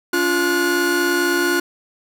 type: tone cluster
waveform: 45% pulse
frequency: 284.9 / 349.1 / 1454 Hz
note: C#4 / F4 / F#6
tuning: +48 / -1 / -31 cents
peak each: -24 / -19 / -20 dBFS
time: 0.13-1.6 s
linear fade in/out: 5 ms
effects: none